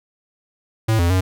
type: tone with pitch steps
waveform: square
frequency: 111.1 / 85.9 / 92.8 Hz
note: A2 / F2 / F#2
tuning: +17 / -28 / +6 cents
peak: -15 dBFS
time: 0.88-1.21 s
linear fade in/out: 10 ms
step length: 110 ms
effects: none